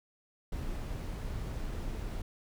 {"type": "noise", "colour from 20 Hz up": "brown", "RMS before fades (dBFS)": -37, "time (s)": [0.52, 2.22], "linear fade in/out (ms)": 5, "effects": []}